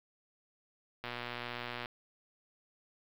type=click train; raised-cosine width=0.3 ms; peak=-23 dBFS; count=100; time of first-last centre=1.04-1.858 s; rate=121 Hz; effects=low-pass 5000 Hz 12 dB/octave + 9-bit